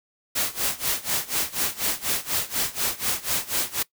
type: noise with tremolo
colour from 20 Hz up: white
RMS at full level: -23 dBFS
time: 0.35-3.83 s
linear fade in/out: 10 ms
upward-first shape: sine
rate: 4.1 Hz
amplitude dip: 90%
effects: noise-tail reverb RT60 0.1 s tail -20 dB re dry